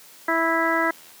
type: harmonic tone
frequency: 328.8 Hz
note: E4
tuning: 4 cents flat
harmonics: 1 / 2 / 3 / 4 / 5 / 6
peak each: -26 / -26 / -26 / -26 / -26 / -26 dBFS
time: 0.28-0.91 s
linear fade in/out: 5 ms
type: click train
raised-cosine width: 0.2 ms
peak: -33 dBFS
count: 41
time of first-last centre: 0.63-1.118 s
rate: 82 Hz
effects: white hiss -48 dBFS RMS until 1.2 s + high-pass 150 Hz 12 dB/octave